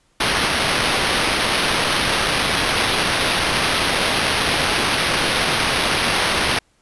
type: noise with sample-and-hold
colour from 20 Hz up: white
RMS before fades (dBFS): -19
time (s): 0.2-6.59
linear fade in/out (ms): 5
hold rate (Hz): 7350
effects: pink hiss -61 dBFS RMS until 6.81 s + resampled to 24000 Hz

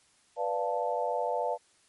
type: chord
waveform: sine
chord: B half-diminished seventh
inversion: none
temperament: equal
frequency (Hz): 493.9 / 587.3 / 698.5 / 880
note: B4 / D5 / F5 / A5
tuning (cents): 0 / 0 / 0 / 0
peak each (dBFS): -33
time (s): 0.36-1.58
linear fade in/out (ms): 50
effects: white hiss -65 dBFS RMS until 1.88 s + MP3 48 kbps

